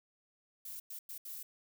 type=noise bursts at uneven times; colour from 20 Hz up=violet; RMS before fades=-45 dBFS; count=4; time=0.65-0.8 / 0.9-0.99 / 1.09-1.18 / 1.25-1.43 s; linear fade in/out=5 ms; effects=none